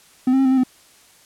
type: tone with pitch steps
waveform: triangle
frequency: 255.1 / 265.5 / 268.6 / 259.9 / 264.2 / 255.4 Hz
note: C4 / C4 / C4 / C4 / C4 / C4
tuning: -44 / +25 / +46 / -11 / +17 / -42 cents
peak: -11 dBFS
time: 0.27-0.636 s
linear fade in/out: 5 ms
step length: 61 ms
effects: white hiss -51 dBFS RMS until 1.25 s + low-pass 11000 Hz 12 dB/octave